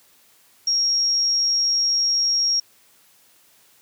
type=tone; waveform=sine; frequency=5588 Hz; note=F8; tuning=in tune; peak=-17 dBFS; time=0.67-2.6 s; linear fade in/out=5 ms; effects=white hiss -56 dBFS RMS until 3.81 s + high-pass 80 Hz 12 dB/octave